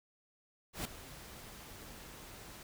pink noise with ADSR envelope, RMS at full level -37 dBFS, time 0.73-2.63 s, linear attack 120 ms, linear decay 5 ms, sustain -14 dB, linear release 3 ms, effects none

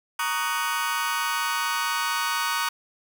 sawtooth chord, D# minor seventh, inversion second, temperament just, 933.4 / 1120.1 / 1244.5 / 1493.4 Hz, A#5 / C#6 / D#6 / F#6, +2 / +18 / 0 / +16 cents, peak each -26 dBFS, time 0.19-2.69 s, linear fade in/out 5 ms, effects none

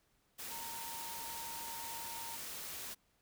sine tone in noise, 921 Hz, A#5, 21 cents flat, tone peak -47 dBFS, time 0.5-2.37 s, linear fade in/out 20 ms, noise white, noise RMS -45 dBFS, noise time 0.38-2.95 s, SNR -5 dB, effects pink hiss -75 dBFS RMS until 3.21 s

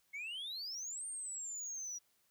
sine exponential two-way sweep, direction up then down, 2151 to 8870 to 5730 Hz, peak -38 dBFS, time 0.13-1.99 s, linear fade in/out 20 ms, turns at 1.06 s, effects tanh soft clip ceiling -40 dBFS + white hiss -75 dBFS RMS until 2.3 s

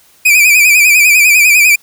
45% pulse tone with vibrato, 2412 Hz, D7, 46 cents sharp, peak -4 dBFS, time 0.25-1.76 s, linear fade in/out 10 ms, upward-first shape sine, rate 10 Hz, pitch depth 85 cents each way, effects white hiss -47 dBFS RMS until 1.82 s

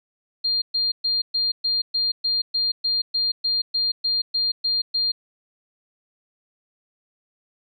sine tone bursts, 4200 Hz, C8, 6 cents sharp, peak -19 dBFS, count 16, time 0.44-5.12 s, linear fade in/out 10 ms, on 180 ms, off 120 ms, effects none

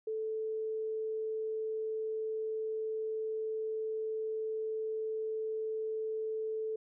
sine tone, 438.4 Hz, A4, 6 cents flat, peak -33 dBFS, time 0.07-6.76 s, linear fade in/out 5 ms, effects none

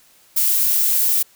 violet noise, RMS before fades -17 dBFS, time 0.36-1.23 s, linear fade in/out 10 ms, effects white hiss -53 dBFS RMS until 1.35 s

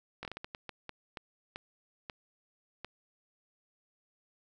slowing click train, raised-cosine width 0.3 ms, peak -24 dBFS, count 13, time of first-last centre 0.23-2.846 s, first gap 20 ms, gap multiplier 1.39, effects none

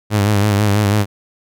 sawtooth tone with vibrato, 103.1 Hz, G#2, 12 cents flat, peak -8 dBFS, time 0.1-1.06 s, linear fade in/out 50 ms, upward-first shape sine, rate 6.1 Hz, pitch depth 63 cents each way, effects none

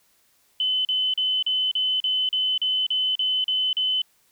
sine tone bursts, 3032 Hz, F#7, 42 cents sharp, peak -20 dBFS, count 12, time 0.6-4.018 s, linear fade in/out 2 ms, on 250 ms, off 38 ms, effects white hiss -63 dBFS RMS until 4.31 s

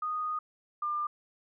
sine tone pair in turn, 1238 / 1199.3 Hz, D#6 / D6, -9 / +36 cents, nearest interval minor second, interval 55 cents, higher first, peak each -30 / -29 dBFS, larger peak second, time 0.02-0.39 / 0.82-1.07 s, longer first, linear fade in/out 5 ms, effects none

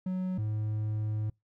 triangle tone pair in turn, 185 / 107.27 Hz, F#3 / A2, 0 / -44 cents, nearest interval major sixth, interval 944 cents, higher first, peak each -27 dBFS, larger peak neither, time 0.06-0.38 / 0.38-1.3 s, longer second, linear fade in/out 5 ms, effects noise-tail reverb RT60 0.2 s tail -26 dB re dry

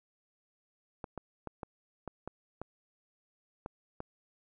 clicks, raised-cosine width 1 ms, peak -25 dBFS, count 9, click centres 1.042 / 1.177 / 1.473 / 1.632 / 2.077 / 2.276 / 2.616 / 3.661 / 4.004 s, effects none

